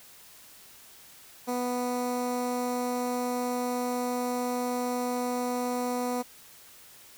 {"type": "tone with notch filter", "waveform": "15% pulse", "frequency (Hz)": 246.9, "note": "B3", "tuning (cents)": 0, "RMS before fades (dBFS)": -30, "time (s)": [1.47, 6.23], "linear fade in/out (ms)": 20, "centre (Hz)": 3000, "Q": 0.78, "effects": ["white hiss -52 dBFS RMS until 7.17 s"]}